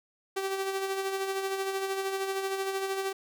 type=tone with tremolo; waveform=sawtooth; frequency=387.1 Hz; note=G4; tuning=22 cents flat; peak=-24 dBFS; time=0.36-3.13 s; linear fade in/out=10 ms; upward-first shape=sine; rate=13 Hz; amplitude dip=45%; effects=none